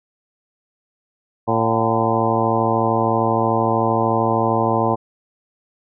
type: harmonic tone with a mistuned harmonic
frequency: 113.1 Hz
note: A2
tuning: 48 cents sharp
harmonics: 1 / 2 / 3 / 4 / 5 / 6 / 7 / 8 / 9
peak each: -24 / -24 / -24 / -24 / -24 / -24 / -24 / -24 / -24 dBFS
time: 1.47-4.96 s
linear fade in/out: 20 ms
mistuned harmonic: 6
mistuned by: +75 cents
effects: none